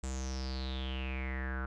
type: tone with low-pass filter sweep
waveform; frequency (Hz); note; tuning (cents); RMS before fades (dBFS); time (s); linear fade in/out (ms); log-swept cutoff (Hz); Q
square; 65.41; C2; 0; -37; 0.03-1.66; 5; 7700 to 1400; 9.1
effects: none